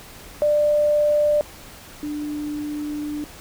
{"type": "tone pair in turn", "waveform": "sine", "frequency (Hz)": [594, 297], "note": ["D5", "D4"], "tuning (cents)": [20, 20], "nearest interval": "octave", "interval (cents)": 1200, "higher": "first", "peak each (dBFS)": [-15, -25], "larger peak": "first", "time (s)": [[0.42, 1.41], [2.03, 3.24]], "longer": "second", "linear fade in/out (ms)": 0, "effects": ["pink hiss -42 dBFS RMS until 3.4 s"]}